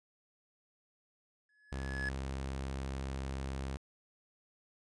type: tone with exponential growth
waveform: triangle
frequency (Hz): 1700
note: G#6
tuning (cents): +40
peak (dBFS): -31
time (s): 1.49-2.09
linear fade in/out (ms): 2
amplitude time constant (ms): 130
type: tone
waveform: sawtooth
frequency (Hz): 67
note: C2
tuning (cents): +42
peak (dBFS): -33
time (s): 1.72-3.77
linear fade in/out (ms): 0
effects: resampled to 22050 Hz